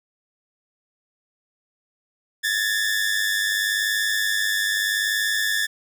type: tone pair together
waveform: sawtooth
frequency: 1696 / 1796.8 Hz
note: G#6 / A6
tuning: +36 / +36 cents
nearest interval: minor second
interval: 100 cents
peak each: -20 dBFS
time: 2.43-5.67 s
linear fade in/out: 20 ms
effects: none